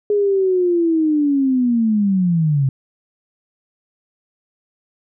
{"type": "linear sweep", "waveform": "sine", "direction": "down", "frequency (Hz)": [417.3, 130.81], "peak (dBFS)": -13, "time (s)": [0.1, 2.69], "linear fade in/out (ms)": 2, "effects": []}